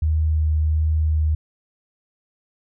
sine tone with vibrato, 77.78 Hz, D#2, in tune, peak -16 dBFS, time 0.02-1.35 s, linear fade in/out 5 ms, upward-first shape sine, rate 1.4 Hz, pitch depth 11 cents each way, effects none

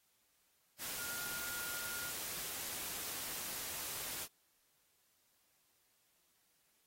sine tone in noise, 1420 Hz, F6, 28 cents sharp, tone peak -46 dBFS, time 0.97-2.13 s, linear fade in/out 50 ms, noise white, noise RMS -43 dBFS, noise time 0.78-4.28 s, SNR -6 dB, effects white hiss -75 dBFS RMS until 6.86 s + AAC 48 kbps

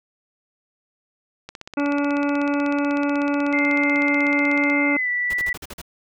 click train, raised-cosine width 0.2 ms, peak -18 dBFS, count 53, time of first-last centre 1.49-4.7 s, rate 16.2 Hz
harmonic tone, 286.6 Hz, D4, 42 cents flat, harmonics 1 / 2 / 3 / 4 / 5 / 7 / 8 / 9, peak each -20 / -27 / -31 / -34 / -31 / -39 / -40 / -35 dBFS, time 1.77-4.97 s, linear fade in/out 5 ms
sine tone with pitch glide, 2093 to 1964.2 Hz, C7 to B6, 0 to -10 cents, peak -20 dBFS, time 3.53-5.53 s, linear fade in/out 5 ms, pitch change -110 cents, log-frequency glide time 4.91-5.09 s
pink noise bursts, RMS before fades -35 dBFS, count 7, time 5.3-5.816 s, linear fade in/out 5 ms, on 36 ms, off 44 ms
effects none

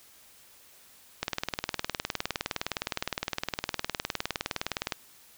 click train, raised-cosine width 0.2 ms, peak -11 dBFS, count 73, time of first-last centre 1.23-4.922 s, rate 19.5 Hz, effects white hiss -56 dBFS RMS until 5.37 s

